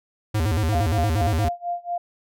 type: tone with vibrato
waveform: square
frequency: 92.5 Hz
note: F#2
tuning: in tune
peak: -20 dBFS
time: 0.34-1.49 s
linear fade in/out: 10 ms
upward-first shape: square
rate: 8.6 Hz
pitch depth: 250 cents each way
type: tone with tremolo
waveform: sine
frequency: 698.5 Hz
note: F5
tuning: in tune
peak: -22 dBFS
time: 0.72-1.98 s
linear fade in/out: 5 ms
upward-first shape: sine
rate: 4.3 Hz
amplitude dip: 95%
effects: none